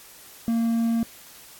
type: tone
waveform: triangle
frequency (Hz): 230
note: A#3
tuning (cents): -23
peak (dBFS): -18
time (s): 0.48-1.03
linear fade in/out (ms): 0
effects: white hiss -47 dBFS RMS until 1.59 s + AAC 64 kbps